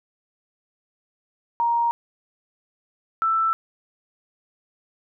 sine tone pair in turn, 938 / 1326.5 Hz, A#5 / E6, +11 / +10 cents, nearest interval tritone, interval 599 cents, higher second, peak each -18 dBFS, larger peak neither, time 1.6-1.91 / 3.22-3.53 s, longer neither, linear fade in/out 0 ms, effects none

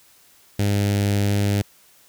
sawtooth tone with notch filter, 101.4 Hz, G#2, 41 cents flat, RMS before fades -20 dBFS, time 0.59-1.62 s, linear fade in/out 5 ms, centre 1100 Hz, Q 1, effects white hiss -54 dBFS RMS until 2.08 s

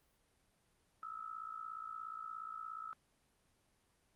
sine tone with amplitude modulation, 1300 Hz, E6, 24 cents flat, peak -40 dBFS, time 1.03-2.93 s, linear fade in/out 0 ms, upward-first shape sine, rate 57 Hz, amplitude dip 80%, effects pink hiss -75 dBFS RMS until 4.15 s + Opus 32 kbps

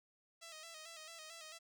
5% pulse tone with vibrato, 645 Hz, E5, 38 cents flat, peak -39 dBFS, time 0.41-1.59 s, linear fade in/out 20 ms, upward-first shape square, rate 4.5 Hz, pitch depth 56 cents each way, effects none

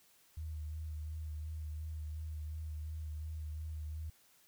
sine tone with vibrato, 77.5 Hz, D#2, 6 cents flat, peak -39 dBFS, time 0.37-4.1 s, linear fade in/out 5 ms, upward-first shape sine, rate 2.8 Hz, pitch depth 30 cents each way, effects white hiss -67 dBFS RMS until 4.47 s

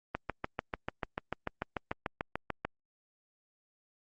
click train, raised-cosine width 0.5 ms, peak -17 dBFS, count 18, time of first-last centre 0.15-2.65 s, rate 6.8 Hz, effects Opus 32 kbps

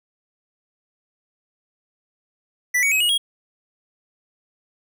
square tone with pitch steps, 1975.5 / 2243 / 2547 / 2892 / 3284 Hz, B6 / C#7 / D#7 / F#7 / G#7, 0 / +20 / +40 / -40 / -20 cents, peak -17 dBFS, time 2.74-3.18 s, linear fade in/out 10 ms, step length 88 ms, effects none

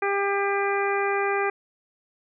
harmonic tone, 399.1 Hz, G4, 31 cents sharp, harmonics 1 / 2 / 3 / 4 / 5 / 6, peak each -25 / -28 / -30 / -31 / -32 / -33 dBFS, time 0.02-1.5 s, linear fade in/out 5 ms, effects none

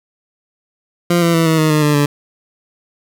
20% pulse tone with pitch steps, 173.2 / 168.85 / 164.62 / 160.49 / 156.46 / 152.53 / 148.7 / 144.97 Hz, F3 / E3 / E3 / E3 / D#3 / D#3 / D3 / D3, -14 / +42 / -2 / -46 / +10 / -34 / +22 / -22 cents, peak -6 dBFS, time 1.1-2.06 s, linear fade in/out 5 ms, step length 120 ms, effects none

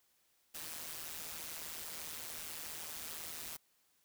white noise with amplitude modulation, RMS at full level -42 dBFS, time 0.54-3.57 s, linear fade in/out 10 ms, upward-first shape sine, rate 158 Hz, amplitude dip 75%, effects white hiss -74 dBFS RMS until 4.04 s

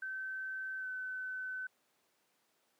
sine tone with pitch glide, 1539 to 1516.1 Hz, G6 to F#6, -32 to +42 cents, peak -38 dBFS, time 0.02-1.67 s, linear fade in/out 5 ms, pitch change -26 cents, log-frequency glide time 0.78-0.87 s, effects pink hiss -75 dBFS RMS until 2.79 s + high-pass 300 Hz 12 dB/octave

